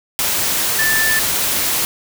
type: tone in noise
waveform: sine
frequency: 1763 Hz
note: A6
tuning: 3 cents sharp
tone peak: -15 dBFS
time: 0.79-1.19 s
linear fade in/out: 0 ms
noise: white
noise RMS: -18 dBFS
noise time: 0.19-1.85 s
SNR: 0 dB
effects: none